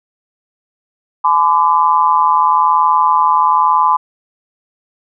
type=tone with amplitude modulation; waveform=sine; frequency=1014 Hz; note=B5; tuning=45 cents sharp; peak=-4 dBFS; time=1.24-3.97 s; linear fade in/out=10 ms; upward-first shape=sine; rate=161 Hz; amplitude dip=100%; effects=none